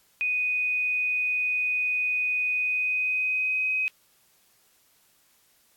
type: tone with pitch glide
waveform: sine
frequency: 2489 to 2522 Hz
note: D#7 to D#7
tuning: 0 to +23 cents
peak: -23 dBFS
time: 0.21-3.88 s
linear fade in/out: 0 ms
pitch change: +23 cents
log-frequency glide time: 2.52-3.71 s
effects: white hiss -63 dBFS RMS until 5.76 s + AAC 64 kbps